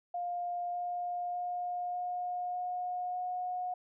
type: tone with pitch steps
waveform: sine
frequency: 705 / 709.1 / 713.2 / 717.3 / 721.5 / 725.7 Hz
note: F5 / F5 / F5 / F5 / F#5 / F#5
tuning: +16 / +26 / +36 / +46 / -44 / -34 cents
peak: -33 dBFS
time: 0.14-3.74 s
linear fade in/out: 5 ms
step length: 600 ms
effects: none